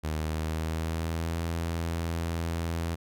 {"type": "tone with pitch glide", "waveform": "sawtooth", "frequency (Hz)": [77.78, 83.36], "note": ["D#2", "E2"], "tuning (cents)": [0, 20], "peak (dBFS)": -25, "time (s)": [0.03, 2.96], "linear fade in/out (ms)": 20, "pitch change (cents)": 120, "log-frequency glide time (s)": [0.17, 1.41], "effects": []}